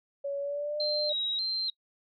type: tone with pitch glide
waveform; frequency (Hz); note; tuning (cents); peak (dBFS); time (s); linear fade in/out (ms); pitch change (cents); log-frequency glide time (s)
sine; 562 to 598.9; C#5 to D5; +24 to +34; -30; 0.24-1.13; 10; +110; 0.4-0.78
type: tone with vibrato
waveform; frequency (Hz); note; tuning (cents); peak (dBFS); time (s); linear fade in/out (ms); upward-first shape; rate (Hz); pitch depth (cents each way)
sine; 3980; B7; +13; -28; 0.8-1.7; 2; square; 1.7; 67
effects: noise-tail reverb RT60 0.1 s tail -24 dB re dry